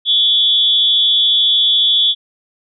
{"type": "tone with amplitude modulation", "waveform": "sine", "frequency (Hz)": 3421, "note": "A7", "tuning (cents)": -49, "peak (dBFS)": -6, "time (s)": [0.05, 2.15], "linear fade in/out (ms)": 50, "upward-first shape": "sine", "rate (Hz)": 266, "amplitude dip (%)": 80, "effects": []}